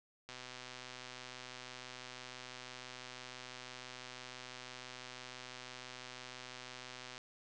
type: click train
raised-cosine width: 0.2 ms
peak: -30 dBFS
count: 869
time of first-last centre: 0.29-7.179 s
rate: 126 Hz
effects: resampled to 22050 Hz